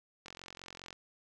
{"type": "click train", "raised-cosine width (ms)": 0.2, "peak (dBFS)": -29, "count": 31, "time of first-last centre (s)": [0.26, 0.928], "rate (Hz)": 44.9, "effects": []}